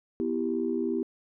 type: chord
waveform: sine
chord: E minor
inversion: second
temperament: equal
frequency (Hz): 246.9 / 329.6 / 392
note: B3 / E4 / G4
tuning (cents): 0 / 0 / 0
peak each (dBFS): -30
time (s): 0.2-1.03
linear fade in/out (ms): 0
effects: tanh soft clip ceiling -16 dBFS